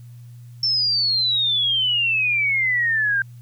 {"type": "exponential sweep", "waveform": "sine", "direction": "down", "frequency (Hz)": [5400, 1573], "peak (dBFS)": -17, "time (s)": [0.63, 3.22], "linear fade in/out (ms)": 2, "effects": ["added 120 Hz sine -38 dBFS peak until 3.41 s", "white hiss -60 dBFS RMS until 3.41 s"]}